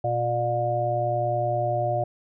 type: harmonic tone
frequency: 119.3 Hz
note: A#2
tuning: 41 cents sharp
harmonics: 1 / 3 / 5 / 6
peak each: -28 / -34 / -26 / -26 dBFS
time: 0.04-2.04 s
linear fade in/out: 5 ms
effects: none